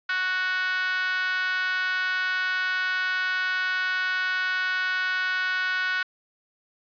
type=tone with high-pass filter; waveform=5% pulse; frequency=370 Hz; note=F#4; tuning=in tune; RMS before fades=-26 dBFS; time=0.09-6.03 s; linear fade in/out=5 ms; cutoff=1400 Hz; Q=7.5; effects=resampled to 11025 Hz + 10-bit